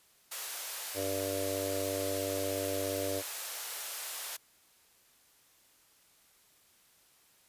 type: high-pass noise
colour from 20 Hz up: white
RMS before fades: -39 dBFS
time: 0.31-4.37 s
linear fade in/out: 10 ms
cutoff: 490 Hz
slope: 24 dB/octave
type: harmonic tone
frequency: 97 Hz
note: G2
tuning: 18 cents flat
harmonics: 1 / 3 / 4 / 5 / 6 / 7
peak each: -43 / -40 / -42 / -38 / -36 / -44 dBFS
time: 0.94-3.23 s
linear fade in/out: 50 ms
effects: white hiss -65 dBFS RMS until 7.48 s + resampled to 32000 Hz